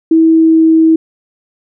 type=tone with pitch glide; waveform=sine; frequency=324 to 322.1 Hz; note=E4 to E4; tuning=-30 to -40 cents; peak=-4 dBFS; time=0.11-0.96 s; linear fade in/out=5 ms; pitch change=-10 cents; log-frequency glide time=0.3-0.65 s; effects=none